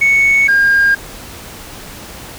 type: tone pair in turn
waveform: sine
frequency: 2217 / 1612.4 Hz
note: C#7 / G6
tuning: 0 / +48 cents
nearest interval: tritone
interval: 552 cents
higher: first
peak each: -6 dBFS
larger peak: neither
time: 0.01-0.48 / 0.48-0.95 s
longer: neither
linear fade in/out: 10 ms
effects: tanh soft clip ceiling -5 dBFS + pink hiss -32 dBFS RMS until 2.38 s